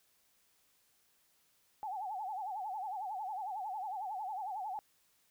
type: tone with vibrato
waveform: sine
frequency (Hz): 802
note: G5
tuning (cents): +39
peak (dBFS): -37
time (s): 1.83-4.79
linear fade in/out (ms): 0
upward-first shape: sine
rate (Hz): 11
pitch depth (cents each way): 160
effects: white hiss -72 dBFS RMS until 5.3 s